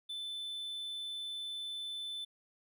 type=tone; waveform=triangle; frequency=3520 Hz; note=A7; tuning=in tune; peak=-37 dBFS; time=0.09-2.25 s; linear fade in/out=10 ms; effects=none